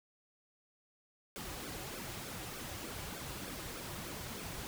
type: noise with flanger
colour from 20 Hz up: pink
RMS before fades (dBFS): -44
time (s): 1.36-4.67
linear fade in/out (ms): 0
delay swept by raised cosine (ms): 1 to 4.6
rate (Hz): 3.3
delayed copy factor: -0.65
effects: none